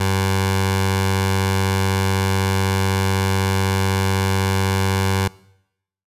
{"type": "tone with notch filter", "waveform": "15% pulse", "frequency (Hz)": 96, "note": "G2", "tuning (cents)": -36, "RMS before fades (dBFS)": -19, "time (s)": [0, 5.28], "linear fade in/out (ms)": 5, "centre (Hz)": 260, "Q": 0.9, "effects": ["noise-tail reverb RT60 0.8 s tail -22 dB re dry", "resampled to 32000 Hz"]}